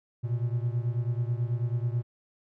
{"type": "beating tone pair", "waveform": "triangle", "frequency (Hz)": [116.8, 126], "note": ["A#2", "B2"], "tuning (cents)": [4, 35], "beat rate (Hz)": 9.2, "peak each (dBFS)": [-26, -29], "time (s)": [0.23, 2.03], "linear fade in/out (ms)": 20, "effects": []}